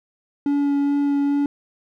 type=tone with vibrato; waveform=triangle; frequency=284.1 Hz; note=C#4; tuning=43 cents sharp; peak=-15 dBFS; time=0.46-1.46 s; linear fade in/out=2 ms; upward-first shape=sine; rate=2.4 Hz; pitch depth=9 cents each way; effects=none